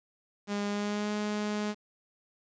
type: tone with pitch glide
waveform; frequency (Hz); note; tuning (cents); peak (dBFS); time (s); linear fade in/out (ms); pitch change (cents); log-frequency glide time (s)
sawtooth; 204 to 209.5; G#3 to G#3; -31 to +15; -26; 0.47-1.75; 50; +46; 0.67-1.11
effects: resampled to 16000 Hz + 9-bit